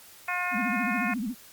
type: harmonic tone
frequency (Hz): 358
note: F4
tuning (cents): +43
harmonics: 2 / 3 / 4 / 5 / 6 / 7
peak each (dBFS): -34 / -34 / -34 / -34 / -34 / -34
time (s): 0.28-1.14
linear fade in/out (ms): 5
type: tone with vibrato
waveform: sine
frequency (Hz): 230.1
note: A#3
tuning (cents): -22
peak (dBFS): -28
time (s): 0.51-1.35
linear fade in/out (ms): 50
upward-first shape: sine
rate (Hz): 14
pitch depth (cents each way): 230
effects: white hiss -51 dBFS RMS until 1.52 s + Opus 48 kbps